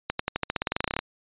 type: accelerating click train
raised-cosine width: 0.3 ms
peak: -9 dBFS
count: 18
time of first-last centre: 0.1-0.99 s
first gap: 94 ms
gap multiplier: 0.92
effects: resampled to 8000 Hz